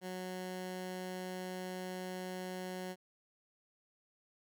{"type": "tone", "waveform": "15% pulse", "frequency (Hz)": 184, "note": "F#3", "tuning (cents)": -9, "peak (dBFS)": -34, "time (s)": [0.01, 2.96], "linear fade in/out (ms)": 50, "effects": []}